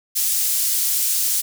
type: high-pass noise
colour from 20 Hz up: pink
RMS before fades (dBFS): -20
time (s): 0.15-1.42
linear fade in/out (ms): 20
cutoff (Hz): 7500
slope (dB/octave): 12
effects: none